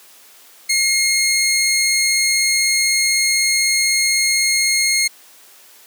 15% pulse tone, 2148 Hz, C7, 45 cents sharp, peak -8 dBFS, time 0.69-5.08 s, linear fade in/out 10 ms, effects white hiss -46 dBFS RMS until 5.86 s + high-pass 300 Hz 12 dB/octave

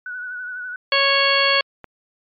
sine tone with vibrato, 1480 Hz, F#6, in tune, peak -27 dBFS, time 0.06-0.76 s, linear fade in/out 2 ms, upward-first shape triangle, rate 12 Hz, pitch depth 46 cents each way
harmonic tone, 553 Hz, C#5, 4 cents flat, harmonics 1 / 2 / 3 / 4 / 5 / 6 / 8, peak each -22 / -22 / -22 / -22 / -22 / -22 / -22 dBFS, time 0.92-1.61 s, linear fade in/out 2 ms
click, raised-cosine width 0.5 ms, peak -21 dBFS, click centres 1.843 s
effects MP3 64 kbps

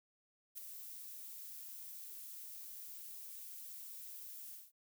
violet noise with ADSR envelope, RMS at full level -44 dBFS, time 0.55-4.72 s, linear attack 30 ms, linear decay 4 ms, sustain -6 dB, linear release 200 ms, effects none

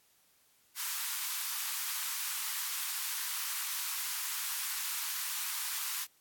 white high-pass noise, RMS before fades -36 dBFS, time 0.75-6.07 s, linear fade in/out 50 ms, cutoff 910 Hz, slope 48 dB/octave, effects white hiss -68 dBFS RMS until 6.2 s + AAC 64 kbps

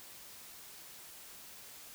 silence, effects white hiss -52 dBFS RMS until 1.94 s

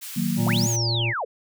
white high-pass noise, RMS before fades -36 dBFS, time 0.01-0.77 s, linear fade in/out 20 ms, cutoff 1700 Hz, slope 12 dB/octave
sine chord, D# minor, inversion none, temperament equal, 155.56 / 185 / 233.1 Hz, D#3 / F#3 / A#3, 0 / 0 / 0 cents, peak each -28 / -25 / -25 dBFS, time 0.16-0.67 s, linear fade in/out 10 ms
harmonic tone, 116.54 Hz, A#2, in tune, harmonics 1 / 3 / 5 / 7 / 8, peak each -23 / -33 / -37 / -40 / -41 dBFS, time 0.36-1.14 s, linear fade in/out 50 ms
sine linear two-way sweep, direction up then down, 393.6 to 6940 to 393.6 Hz, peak -24 dBFS, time 0.46-1.25 s, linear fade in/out 10 ms, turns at 0.68 s
effects none

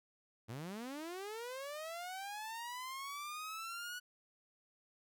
sawtooth linear sweep, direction up, 103.83 to 1477 Hz, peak -39 dBFS, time 0.48-4 s, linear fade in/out 20 ms, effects none

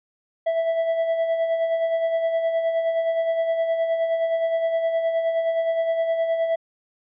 triangle tone with tremolo, 659.3 Hz, E5, in tune, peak -16 dBFS, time 0.46-6.56 s, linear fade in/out 10 ms, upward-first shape sine, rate 9.6 Hz, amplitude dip 45%, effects resampled to 8000 Hz

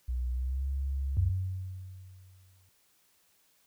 sine tone with pitch glide, 61.74 to 68.11 Hz, B1 to C#2, 0 to -30 cents, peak -29 dBFS, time 0.08-1.31 s, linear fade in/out 10 ms, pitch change +170 cents, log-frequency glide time 0.32-0.67 s
sine tone with exponential decay, 93.3 Hz, F#2, 15 cents sharp, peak -23 dBFS, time 1.17-2.69 s, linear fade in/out 0 ms, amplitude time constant 330 ms
effects white hiss -68 dBFS RMS until 3.66 s

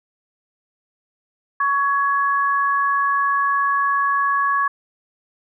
sine tone pair together, 1120 / 1677 Hz, C#6 / G#6, +18 / +16 cents, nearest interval perfect fifth, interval 698 cents, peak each -17 / -22 dBFS, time 1.6-4.68 s, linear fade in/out 5 ms, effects none

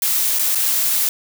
blue noise with dropouts, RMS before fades -18 dBFS, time 0.02-1.09 s, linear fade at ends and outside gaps 2 ms, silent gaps 0.388-0.393 / 0.55-0.554 s, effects none

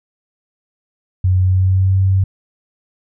sine tone with pitch glide, 92.3 to 95.5 Hz, F#2 to G2, -4 to -45 cents, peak -10 dBFS, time 1.24-2.24 s, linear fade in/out 5 ms, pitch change +59 cents, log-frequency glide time 1.38-1.97 s, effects none

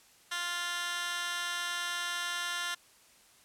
15% pulse tone with high-pass filter, 349.2 Hz, F4, in tune, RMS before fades -35 dBFS, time 0.31-2.75 s, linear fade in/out 10 ms, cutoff 1900 Hz, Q 1.6, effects white hiss -61 dBFS RMS until 3.44 s + low-pass 11000 Hz 12 dB/octave

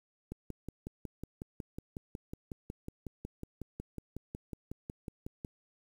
click train, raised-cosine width 3 ms, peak -27 dBFS, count 29, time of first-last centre 0.32-5.448 s, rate 5.46 Hz, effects 9-bit

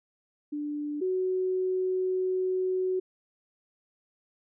sine tone pair in turn, 294.9 / 371.6 Hz, D4 / F#4, +7 / +7 cents, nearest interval major third, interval 400 cents, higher second, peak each -30 / -25 dBFS, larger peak second, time 0.52-1.01 / 1.01-3 s, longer second, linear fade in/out 10 ms, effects none

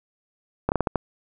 slowing click train, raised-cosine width 1 ms, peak -7 dBFS, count 6, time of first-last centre 0.69-0.957 s, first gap 29 ms, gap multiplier 1.31, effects none

